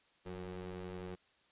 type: ring-modulated tone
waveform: 25% pulse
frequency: 92.5 Hz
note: F#2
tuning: in tune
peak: -36 dBFS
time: 0.25-1.16 s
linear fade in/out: 20 ms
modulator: 272 Hz
effects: white hiss -70 dBFS RMS until 1.51 s + resampled to 8000 Hz